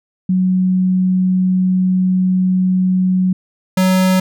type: tone pair in turn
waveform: sine / square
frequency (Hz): 185 / 186.39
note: F#3 / F#3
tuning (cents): 0 / +13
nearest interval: unison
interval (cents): 13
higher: second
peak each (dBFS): -11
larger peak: neither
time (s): 0.29-3.33 / 3.77-4.2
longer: first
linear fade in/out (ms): 5
effects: none